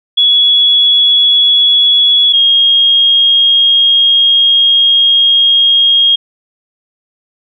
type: tone pair in turn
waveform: sine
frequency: 3373 / 3255 Hz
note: G#7 / G#7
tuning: +26 / -36 cents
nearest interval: minor second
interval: 62 cents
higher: first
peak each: -5 dBFS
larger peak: neither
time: 0.17-2.33 / 2.33-6.16 s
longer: second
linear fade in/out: 10 ms
effects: none